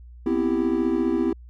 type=chord; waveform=triangle; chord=C major seventh; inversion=third; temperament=equal with one note detuned; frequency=246.9 / 261.6 / 331 / 392 Hz; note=B3 / C4 / E4 / G4; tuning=0 / 0 / +7 / 0 cents; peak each=-26 / -24 / -21 / -25 dBFS; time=0.26-1.33 s; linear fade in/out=5 ms; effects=added 60 Hz sine -41 dBFS peak until 1.49 s